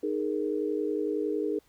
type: chord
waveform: sine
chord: D# suspended fourth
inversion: none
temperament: equal with one note detuned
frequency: 308.8 / 415.3 / 466.2 Hz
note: D#4 / G#4 / A#4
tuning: -13 / 0 / 0 cents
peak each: -31 / -30 / -33 dBFS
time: 0.03-1.59 s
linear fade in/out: 5 ms
effects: pink hiss -65 dBFS RMS until 1.68 s